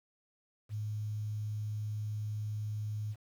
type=tone with quantisation; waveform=sine; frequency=106.3 Hz; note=G#2; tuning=41 cents sharp; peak=-34 dBFS; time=0.69-3.16 s; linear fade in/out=50 ms; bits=10; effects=none